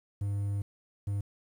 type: tone bursts at uneven times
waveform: triangle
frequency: 100.7 Hz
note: G2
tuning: 47 cents sharp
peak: -27 dBFS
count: 2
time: 0.21-0.62 / 1.07-1.21 s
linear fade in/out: 5 ms
effects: 10-bit